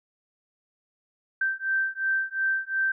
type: beating tone pair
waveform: sine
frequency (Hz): 1560 / 1562.8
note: G6 / G6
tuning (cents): -9 / -6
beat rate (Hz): 2.8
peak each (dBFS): -27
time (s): 1.41-2.92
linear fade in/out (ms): 5
effects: none